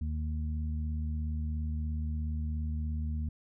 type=harmonic tone; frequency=77 Hz; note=D#2; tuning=17 cents flat; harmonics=1 / 2 / 3; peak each=-31 / -43 / -41 dBFS; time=0.01-3.29 s; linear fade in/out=5 ms; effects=none